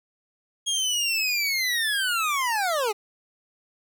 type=linear sweep; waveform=25% pulse; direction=down; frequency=3287 to 394.3 Hz; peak=-19 dBFS; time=0.66-2.93 s; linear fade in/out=20 ms; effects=none